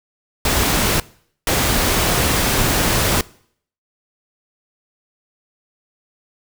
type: noise bursts at uneven times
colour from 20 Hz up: pink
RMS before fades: -17 dBFS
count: 2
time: 0.45-1 / 1.47-3.21 s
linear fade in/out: 2 ms
effects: noise-tail reverb RT60 0.6 s tail -22 dB re dry